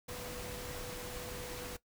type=tone in noise; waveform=sine; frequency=493.9 Hz; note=B4; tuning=in tune; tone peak=-46 dBFS; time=0.08-1.77 s; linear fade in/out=10 ms; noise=pink; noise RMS=-44 dBFS; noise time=0.08-1.77 s; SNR=-5 dB; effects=noise-tail reverb RT60 0.1 s tail -17 dB re dry